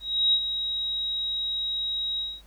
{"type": "tone with ADSR envelope", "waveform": "sine", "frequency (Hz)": 3815, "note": "A#7", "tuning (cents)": 39, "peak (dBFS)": -17, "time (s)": [0, 2.42], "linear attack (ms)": 330, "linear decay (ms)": 63, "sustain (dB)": -9, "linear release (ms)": 230, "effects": ["added 50 Hz sine -50 dBFS peak until 2.46 s", "pink hiss -59 dBFS RMS until 2.46 s"]}